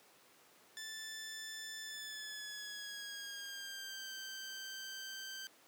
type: tone with pitch glide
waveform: 15% pulse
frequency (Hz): 1760 to 1559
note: A6 to G6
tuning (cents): 0 to -10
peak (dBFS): -38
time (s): 0.77-5.47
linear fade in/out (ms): 0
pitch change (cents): -210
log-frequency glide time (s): 1.81-4.12
effects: pink hiss -64 dBFS RMS until 5.67 s + high-pass 300 Hz 12 dB/octave